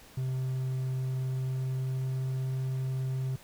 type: tone with pitch glide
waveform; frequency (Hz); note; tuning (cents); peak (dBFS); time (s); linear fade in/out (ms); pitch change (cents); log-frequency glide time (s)
triangle; 130 to 131.06; C3 to C3; -11 to +3; -27; 0.17-3.36; 5; +14; 0.98-2.52
effects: pink hiss -54 dBFS RMS until 3.43 s